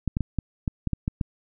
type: clicks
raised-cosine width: 5 ms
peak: -12 dBFS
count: 9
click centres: 0.077 / 0.169 / 0.207 / 0.387 / 0.678 / 0.873 / 0.933 / 1.079 / 1.212 s
effects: none